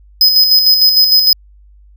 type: tone with tremolo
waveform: square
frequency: 5040 Hz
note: D#8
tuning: 21 cents sharp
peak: -5 dBFS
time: 0.21-1.33 s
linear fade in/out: 2 ms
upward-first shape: square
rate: 6.6 Hz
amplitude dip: 45%
effects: added 50 Hz sine -40 dBFS peak until 1.96 s

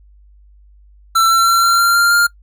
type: tone with pitch steps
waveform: square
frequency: 1341 / 1351.1 / 1361.3 / 1371.6 / 1381.9 / 1392.3 / 1402.8 Hz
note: E6 / E6 / F6 / F6 / F6 / F6 / F6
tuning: +29 / +42 / -45 / -32 / -19 / -6 / +7 cents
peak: -10 dBFS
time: 1.15-2.27 s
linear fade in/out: 10 ms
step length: 160 ms
effects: noise-tail reverb RT60 0.1 s tail -22 dB re dry + added 50 Hz sine -43 dBFS peak until 2.42 s

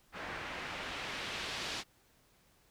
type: noise with low-pass filter sweep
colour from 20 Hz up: white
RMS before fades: -41 dBFS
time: 0.12-1.84 s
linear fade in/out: 50 ms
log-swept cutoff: 1700 to 4300 Hz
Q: 1.1
effects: pink hiss -68 dBFS RMS until 2.7 s

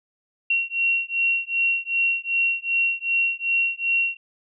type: beating tone pair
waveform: sine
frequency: 2737 / 2739.6 Hz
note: F7 / F7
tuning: -36 / -34 cents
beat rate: 2.6 Hz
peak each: -23 dBFS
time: 0.5-4.17 s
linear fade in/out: 5 ms
effects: none

